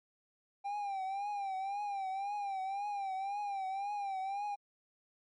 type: tone with vibrato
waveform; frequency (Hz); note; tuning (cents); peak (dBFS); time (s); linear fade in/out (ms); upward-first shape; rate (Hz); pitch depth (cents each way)
triangle; 792; G5; +18; -33; 0.64-4.56; 20; triangle; 1.9; 91
effects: MP3 48 kbps